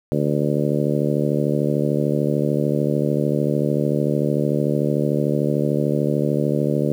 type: harmonic tone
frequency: 73.42 Hz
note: D2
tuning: in tune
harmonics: 2 / 3 / 4 / 5 / 6 / 7 / 8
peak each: -22 / -24 / -25 / -26 / -27 / -27 / -28 dBFS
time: 0.12-6.92 s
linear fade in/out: 0 ms
effects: 8-bit